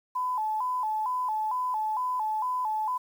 sine tone with vibrato, 932.3 Hz, A#5, in tune, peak -26 dBFS, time 0.15-2.98 s, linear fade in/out 10 ms, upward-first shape square, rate 2.2 Hz, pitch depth 130 cents each way, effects 9-bit

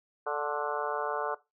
harmonic tone with a mistuned harmonic, 146.83 Hz, D3, in tune, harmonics 3 / 4 / 5 / 6 / 7 / 8 / 9 / 10, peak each -35 / -36 / -37 / -38 / -38 / -39 / -40 / -40 dBFS, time 0.26-1.35 s, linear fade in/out 10 ms, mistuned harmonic 7, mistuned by +44 cents, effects noise-tail reverb RT60 0.2 s tail -17 dB re dry

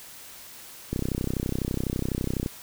click train, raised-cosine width 3 ms, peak -14 dBFS, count 50, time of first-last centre 0.93-2.461 s, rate 32 Hz, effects white hiss -45 dBFS RMS until 2.62 s

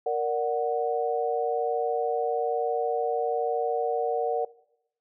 sine chord, Bb augmented, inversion none, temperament equal, 466.2 / 587.3 / 740 Hz, Bb4 / D5 / F#5, 0 / 0 / 0 cents, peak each -27 / -31 / -28 dBFS, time 0.06-4.45 s, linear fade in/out 5 ms, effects noise-tail reverb RT60 0.8 s tail -21 dB re dry

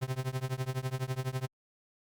45% pulse tone with tremolo, 130 Hz, C3, 11 cents flat, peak -28 dBFS, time 0.01-1.47 s, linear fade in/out 20 ms, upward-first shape triangle, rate 12 Hz, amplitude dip 100%, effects Opus 48 kbps

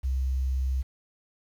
sine tone with quantisation, 65.41 Hz, C2, in tune, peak -24 dBFS, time 0.03-0.83 s, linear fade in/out 20 ms, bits 9, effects none

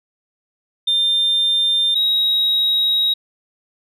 sine tone pair in turn, 3600 / 3807 Hz, A7 / A#7, +39 / +36 cents, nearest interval minor second, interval 97 cents, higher second, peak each -12 dBFS, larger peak neither, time 0.87-1.95 / 1.95-3.14 s, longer second, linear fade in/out 10 ms, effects tanh soft clip ceiling -12 dBFS

